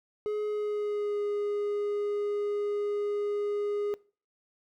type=tone with pitch glide; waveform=triangle; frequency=421.3 to 411.9 Hz; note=G#4 to G#4; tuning=+25 to -14 cents; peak=-26 dBFS; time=0.26-3.94 s; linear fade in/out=0 ms; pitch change=-39 cents; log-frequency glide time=0.46-1.21 s; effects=noise-tail reverb RT60 0.4 s tail -22 dB re dry